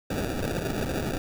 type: noise with sample-and-hold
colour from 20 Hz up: white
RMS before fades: -29 dBFS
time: 0.1-1.18 s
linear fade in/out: 5 ms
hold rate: 1050 Hz
effects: none